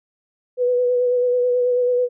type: tone with vibrato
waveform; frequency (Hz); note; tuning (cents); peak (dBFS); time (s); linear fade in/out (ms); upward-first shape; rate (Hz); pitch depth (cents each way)
sine; 493.9; B4; 0; -15; 0.57-2.09; 50; sine; 9.2; 22
effects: none